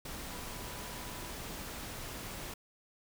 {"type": "tone in noise", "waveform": "sine", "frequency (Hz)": 987.8, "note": "B5", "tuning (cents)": 0, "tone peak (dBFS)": -53, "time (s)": [0.3, 1.31], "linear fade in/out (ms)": 5, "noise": "pink", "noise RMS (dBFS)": -43, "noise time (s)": [0.05, 2.54], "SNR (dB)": -13, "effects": []}